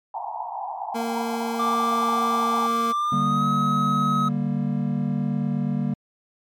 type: band-pass noise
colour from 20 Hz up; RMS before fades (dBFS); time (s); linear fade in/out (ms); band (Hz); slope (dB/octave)
pink; -31; 0.14-2.67; 2; 710 to 980; 96
type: tone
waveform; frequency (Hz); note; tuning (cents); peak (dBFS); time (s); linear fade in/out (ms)
25% pulse; 231; A#3; -16; -22; 0.94-2.93; 20
type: tone with pitch glide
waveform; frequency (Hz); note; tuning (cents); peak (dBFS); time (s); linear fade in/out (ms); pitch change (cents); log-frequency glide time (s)
triangle; 1174.7 to 1273.6; D6 to D#6; 0 to +40; -19; 1.59-4.29; 10; +140; 2.92-3.46
type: chord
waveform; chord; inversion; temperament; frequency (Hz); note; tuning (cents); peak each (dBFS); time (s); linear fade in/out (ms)
triangle; G minor; second; just; 147 / 196 / 235.2; D3 / G3 / Bb3; +2 / 0 / +16; -24; 3.12-5.94; 5
effects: MP3 96 kbps